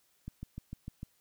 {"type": "click train", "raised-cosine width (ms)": 5, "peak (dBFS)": -28, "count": 6, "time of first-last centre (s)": [0.28, 1.031], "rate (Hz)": 6.66, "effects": ["white hiss -71 dBFS RMS until 1.2 s"]}